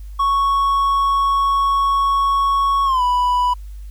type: tone with pitch glide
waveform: triangle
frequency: 1108.7 to 987.7 Hz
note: C#6 to B5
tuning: 0 to 0 cents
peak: -12 dBFS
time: 0.19-3.54 s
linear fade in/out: 10 ms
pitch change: -200 cents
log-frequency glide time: 2.85-3.02 s
effects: added 50 Hz sine -30 dBFS peak until 3.9 s + white hiss -56 dBFS RMS until 3.9 s